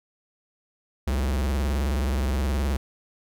square tone with vibrato, 68 Hz, C#2, 33 cents flat, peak -23 dBFS, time 1.07-2.77 s, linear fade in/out 5 ms, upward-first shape square, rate 19 Hz, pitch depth 140 cents each way, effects none

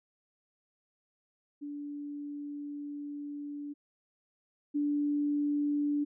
sine tone pair in turn, 290 / 291.5 Hz, D4 / D4, -22 / -13 cents, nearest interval unison, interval 9 cents, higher second, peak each -37 / -27 dBFS, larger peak second, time 1.61-3.74 / 4.74-6.05 s, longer first, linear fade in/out 20 ms, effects none

